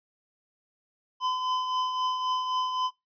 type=tone with tremolo; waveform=square; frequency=1017 Hz; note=C6; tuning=50 cents flat; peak=-25 dBFS; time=1.2-2.91 s; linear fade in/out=50 ms; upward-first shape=triangle; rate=3.8 Hz; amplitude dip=50%; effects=noise-tail reverb RT60 0.2 s tail -23 dB re dry + resampled to 11025 Hz